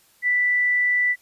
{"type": "tone", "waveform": "sine", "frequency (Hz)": 1975.5, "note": "B6", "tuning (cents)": 0, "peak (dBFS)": -17, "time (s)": [0.22, 1.16], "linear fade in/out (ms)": 50, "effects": ["white hiss -58 dBFS RMS until 1.21 s", "resampled to 32000 Hz"]}